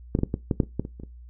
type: clicks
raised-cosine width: 3 ms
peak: -8 / -11 / -9 / -12 / -9 / -6 / -23 / -12 / -21 / -27 / -25 dBFS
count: 11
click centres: 0.151 / 0.189 / 0.234 / 0.341 / 0.512 / 0.602 / 0.634 / 0.796 / 0.851 / 0.999 / 1.035 s
effects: noise-tail reverb RT60 0.2 s tail -19 dB re dry + added 60 Hz sine -42 dBFS peak until 1.29 s